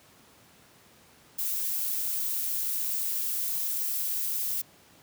violet noise, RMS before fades -30 dBFS, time 1.38-4.62 s, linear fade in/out 10 ms, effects pink hiss -57 dBFS RMS until 5.02 s + high-pass 100 Hz 12 dB/octave

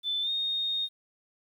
sine tone with pitch glide, 3520 to 3699 Hz, A7 to A#7, 0 to -14 cents, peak -27 dBFS, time 0.03-0.89 s, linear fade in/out 50 ms, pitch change +86 cents, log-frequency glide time 0.22-0.3 s, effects 10-bit

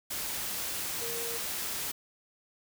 sine tone in noise, 466.2 Hz, A#4, in tune, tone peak -39 dBFS, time 1.01-1.38 s, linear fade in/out 10 ms, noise white, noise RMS -35 dBFS, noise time 0.1-1.92 s, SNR -7 dB, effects none

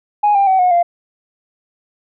sine tone with pitch steps, 830.6 / 794 / 759 / 725.6 / 693.6 Hz, G#5 / G5 / F#5 / F#5 / F5, 0 / +22 / +44 / -34 / -12 cents, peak -8 dBFS, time 0.23-0.83 s, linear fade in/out 10 ms, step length 120 ms, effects tanh soft clip ceiling -6 dBFS

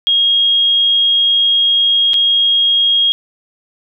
sine tone with dropouts, 3266 Hz, G#7, 30 cents flat, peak -9 dBFS, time 0.07-3.12 s, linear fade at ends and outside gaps 0 ms, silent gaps 2.134-2.141 s, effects none

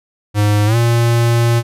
square tone with pitch glide, 104.1 to 117.53 Hz, G#2 to A#2, +5 to +15 cents, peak -11 dBFS, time 0.34-1.63 s, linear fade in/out 50 ms, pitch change +210 cents, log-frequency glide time 0.66-0.76 s, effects resampled to 32000 Hz

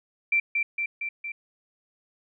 sine tone with echo, 2349 Hz, D7, in tune, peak -19 dBFS, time 0.32-0.4 s, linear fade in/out 5 ms, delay 230 ms, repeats 4, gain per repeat -3 dB, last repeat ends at 1.32 s, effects none

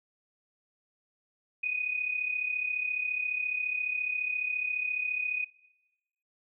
sine tone with amplitude modulation, 2489 Hz, D#7, in tune, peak -25 dBFS, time 1.63-5.45 s, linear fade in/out 10 ms, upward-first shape sine, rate 34.5 Hz, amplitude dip 70%, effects noise-tail reverb RT60 1.0 s tail -20 dB re dry

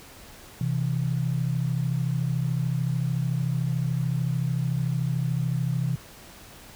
sine tone pair together, 129.2 / 162.78 Hz, C3 / E3, -21 / -21 cents, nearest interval major third, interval 400 cents, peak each -25 / -27 dBFS, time 0.61-5.96 s, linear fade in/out 2 ms, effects pink hiss -47 dBFS RMS until 6.75 s

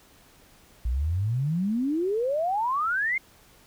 sine exponential sweep, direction up, 55.9 to 2164 Hz, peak -23 dBFS, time 0.85-3.18 s, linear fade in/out 5 ms, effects pink hiss -56 dBFS RMS until 3.66 s

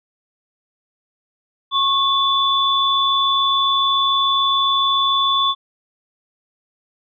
sine tone pair together, 1094 / 3473 Hz, C#6 / A7, -23 / -23 cents, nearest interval octave + minor sixth, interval 2000 cents, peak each -17 dBFS, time 1.71-5.55 s, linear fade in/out 50 ms, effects none

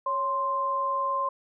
sine tone pair together, 554.4 / 1046.5 Hz, C#5 / C6, 0 / 0 cents, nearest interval major seventh, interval 1100 cents, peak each -33 / -25 dBFS, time 0.06-1.29 s, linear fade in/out 5 ms, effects none

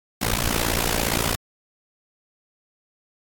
pink noise with amplitude modulation, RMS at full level -19 dBFS, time 0.21-1.36 s, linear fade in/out 10 ms, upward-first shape sine, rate 57.4 Hz, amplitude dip 95%, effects AAC 64 kbps

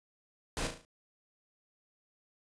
pink noise with echo, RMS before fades -35 dBFS, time 0.57-0.67 s, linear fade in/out 0 ms, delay 36 ms, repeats 5, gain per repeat -6 dB, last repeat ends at 0.85 s, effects resampled to 22050 Hz

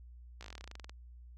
slowing click train, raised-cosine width 0.2 ms, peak -30 dBFS, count 17, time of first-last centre 0.41-0.895 s, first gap 16 ms, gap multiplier 1.08, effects added 60 Hz sine -50 dBFS peak until 1.37 s

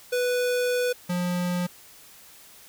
square tone pair in turn, 493.9 / 177.77 Hz, B4 / F3, 0 / +31 cents, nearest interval octave + tritone, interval 1769 cents, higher first, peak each -23 / -25 dBFS, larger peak first, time 0.12-0.93 / 1.09-1.67 s, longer first, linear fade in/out 10 ms, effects white hiss -50 dBFS RMS until 2.68 s

